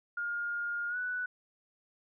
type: tone with pitch glide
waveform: sine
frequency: 1417 to 1484 Hz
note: F6 to F#6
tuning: +25 to +5 cents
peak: -32 dBFS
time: 0.17-1.26 s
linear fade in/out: 5 ms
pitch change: +80 cents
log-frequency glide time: 0.89-0.97 s
effects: none